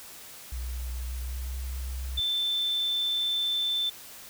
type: tone with pitch glide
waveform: sine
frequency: 61.74 to 64.36 Hz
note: B1 to C2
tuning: 0 to -28 cents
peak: -31 dBFS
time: 0.52-2.2 s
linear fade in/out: 5 ms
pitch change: +72 cents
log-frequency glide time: 1-1.73 s
type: tone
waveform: sine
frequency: 3539 Hz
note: A7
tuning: 9 cents sharp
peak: -25 dBFS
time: 2.17-3.9 s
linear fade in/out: 10 ms
effects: white hiss -46 dBFS RMS until 4.29 s